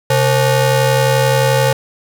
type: ring-modulated tone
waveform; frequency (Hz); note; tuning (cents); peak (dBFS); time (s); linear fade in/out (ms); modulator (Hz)
30% pulse; 332.5; E4; +15; -5; 0.1-1.73; 5; 202
effects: none